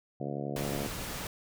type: harmonic tone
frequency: 71 Hz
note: C#2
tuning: 42 cents sharp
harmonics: 2 / 3 / 4 / 5 / 6 / 7 / 8 / 9 / 10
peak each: -38 / -40 / -41 / -42 / -43 / -43 / -44 / -45 / -45 dBFS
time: 0.2-0.87 s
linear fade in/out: 5 ms
type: noise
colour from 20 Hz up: pink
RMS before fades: -38 dBFS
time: 0.56-1.27 s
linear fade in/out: 2 ms
effects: none